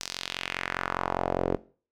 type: tone with band-pass filter sweep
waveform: sawtooth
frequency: 44.94 Hz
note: F#1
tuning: 50 cents flat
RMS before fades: -31 dBFS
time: 0-1.57 s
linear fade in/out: 10 ms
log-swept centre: 5700 to 420 Hz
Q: 1.9
effects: noise-tail reverb RT60 0.4 s tail -19 dB re dry